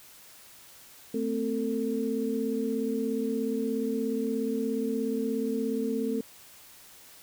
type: tone cluster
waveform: sine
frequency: 222.6 / 259.5 / 448.3 Hz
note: A3 / C4 / A4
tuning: +20 / -14 / +32 cents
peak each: -31 dBFS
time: 1.14-6.21 s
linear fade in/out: 5 ms
effects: white hiss -52 dBFS RMS until 7.22 s